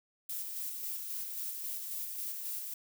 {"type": "noise with tremolo", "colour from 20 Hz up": "violet", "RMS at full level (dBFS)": -38, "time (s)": [0.29, 2.74], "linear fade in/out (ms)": 5, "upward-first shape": "square", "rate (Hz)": 3.7, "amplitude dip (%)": 30, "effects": []}